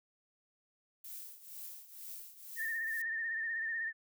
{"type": "noise with tremolo", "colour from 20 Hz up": "violet", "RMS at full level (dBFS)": -45, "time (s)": [1.04, 3.02], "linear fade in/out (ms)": 5, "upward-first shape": "triangle", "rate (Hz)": 2.1, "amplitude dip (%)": 80}
{"type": "tone with vibrato", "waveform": "sine", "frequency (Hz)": 1813, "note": "A#6", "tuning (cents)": -49, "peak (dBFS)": -34, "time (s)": [2.56, 3.93], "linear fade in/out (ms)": 50, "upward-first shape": "sine", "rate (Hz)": 16, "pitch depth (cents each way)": 50}
{"effects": []}